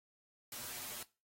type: noise with comb filter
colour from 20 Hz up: white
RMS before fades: -45 dBFS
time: 0.52-1.03 s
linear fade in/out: 2 ms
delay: 8.3 ms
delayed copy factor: +0.85
effects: noise-tail reverb RT60 0.3 s tail -20 dB re dry + AAC 48 kbps